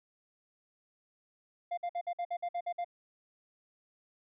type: tone bursts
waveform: triangle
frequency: 698.5 Hz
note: F5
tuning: in tune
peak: -30 dBFS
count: 10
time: 1.71-2.846 s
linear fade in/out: 10 ms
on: 65 ms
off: 54 ms
effects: resampled to 8000 Hz